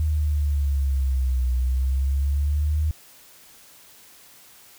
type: exponential two-way sweep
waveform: sine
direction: down then up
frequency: 77.78 to 62 to 77.78 Hz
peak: -19 dBFS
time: 0-2.91 s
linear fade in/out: 0 ms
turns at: 1.52 s
effects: white hiss -50 dBFS RMS until 4.78 s